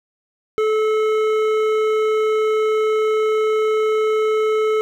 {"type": "tone with hard clipping", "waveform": "sine", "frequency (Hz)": 433.4, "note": "A4", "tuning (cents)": -26, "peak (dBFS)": -17, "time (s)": [0.58, 4.81], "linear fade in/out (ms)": 0, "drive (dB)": 11, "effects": []}